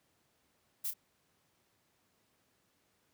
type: noise with echo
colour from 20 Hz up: violet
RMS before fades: -36 dBFS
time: 0.84-0.91 s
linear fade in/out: 10 ms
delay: 29 ms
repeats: 1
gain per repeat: -9 dB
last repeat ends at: 0.939 s
effects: pink hiss -74 dBFS RMS until 3.13 s + high-pass 100 Hz 12 dB/octave